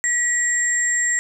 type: tone pair together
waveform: sine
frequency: 1921 / 7487 Hz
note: B6 / A#8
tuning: -48 / +7 cents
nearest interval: 2 octaves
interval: 2355 cents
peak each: -20 dBFS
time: 0.04-1.19 s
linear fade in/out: 0 ms
effects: none